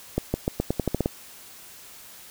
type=accelerating click train; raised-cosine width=2 ms; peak=-9 dBFS; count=10; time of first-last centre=0.18-1.059 s; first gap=160 ms; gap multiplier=0.87; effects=white hiss -46 dBFS RMS until 2.3 s